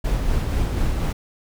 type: noise with tremolo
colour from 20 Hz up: brown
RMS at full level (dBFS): -20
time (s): 0.04-1.13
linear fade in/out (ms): 10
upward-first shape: sine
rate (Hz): 4.1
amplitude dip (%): 30
effects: none